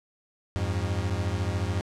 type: beating tone pair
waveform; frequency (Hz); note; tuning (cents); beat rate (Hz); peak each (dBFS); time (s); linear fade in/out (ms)
40% pulse; 87.31 / 101.31; F2 / G#2; 0 / -42; 14; -28; 0.56-1.81; 0
effects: low-pass 8000 Hz 12 dB/octave